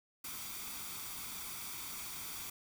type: noise with comb filter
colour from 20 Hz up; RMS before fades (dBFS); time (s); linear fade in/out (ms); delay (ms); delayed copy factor
white; -44; 0.24-2.5; 5; 0.86; +0.55
effects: none